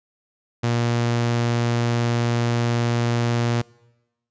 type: tone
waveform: sawtooth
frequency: 118.5 Hz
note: A#2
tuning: 29 cents sharp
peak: -15 dBFS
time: 0.63-3.62 s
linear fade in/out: 10 ms
effects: noise-tail reverb RT60 1.0 s tail -24 dB re dry + resampled to 16000 Hz